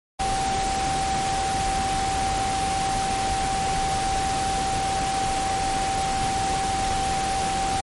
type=tone in noise; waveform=sine; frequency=775 Hz; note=G5; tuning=20 cents flat; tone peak=-23 dBFS; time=0.19-7.81 s; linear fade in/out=10 ms; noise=pink; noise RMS=-28 dBFS; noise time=0.19-7.81 s; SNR=+2 dB; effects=MP3 48 kbps